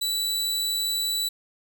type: tone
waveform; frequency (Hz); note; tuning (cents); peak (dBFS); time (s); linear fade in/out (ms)
sawtooth; 3951; B7; 0; -21; 0.01-1.29; 10
effects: none